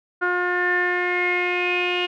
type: tone with low-pass filter sweep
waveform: sawtooth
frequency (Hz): 357.1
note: F4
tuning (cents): +39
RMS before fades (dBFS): -22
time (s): 0.21-2.07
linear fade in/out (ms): 20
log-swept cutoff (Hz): 1500 to 2800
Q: 9.9
effects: none